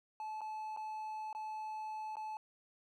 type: tone with dropouts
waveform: triangle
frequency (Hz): 865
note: A5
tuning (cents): -30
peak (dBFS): -38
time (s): 0.2-2.37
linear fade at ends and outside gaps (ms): 1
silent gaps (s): 0.408-0.415 / 0.764-0.772 / 1.329-1.349 / 2.156-2.168
effects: none